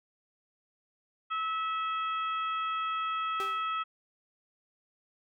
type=harmonic tone; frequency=650 Hz; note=E5; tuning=24 cents flat; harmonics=2 / 3 / 4 / 5; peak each=-30 / -45 / -42 / -43 dBFS; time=1.3-3.84 s; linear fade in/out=20 ms
type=tone with exponential decay; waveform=sawtooth; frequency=392 Hz; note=G4; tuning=in tune; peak=-31 dBFS; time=3.4-3.7 s; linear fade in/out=0 ms; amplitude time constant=65 ms
effects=none